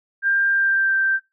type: tone with pitch glide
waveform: sine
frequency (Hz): 1593 to 1567.4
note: G6 to G6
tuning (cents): +27 to -1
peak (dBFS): -16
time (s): 0.22-1.2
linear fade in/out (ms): 50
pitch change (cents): -28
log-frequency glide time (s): 0.5-0.96
effects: noise-tail reverb RT60 0.2 s tail -17 dB re dry